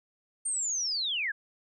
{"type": "linear sweep", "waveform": "sine", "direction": "down", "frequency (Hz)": [8870, 1568], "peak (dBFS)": -28, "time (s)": [0.45, 1.32], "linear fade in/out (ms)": 10, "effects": []}